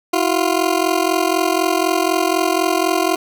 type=ring-modulated tone; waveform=20% pulse; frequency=348.9 Hz; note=F4; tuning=2 cents flat; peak=-7 dBFS; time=0.13-3.16 s; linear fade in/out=5 ms; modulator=22 Hz; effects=none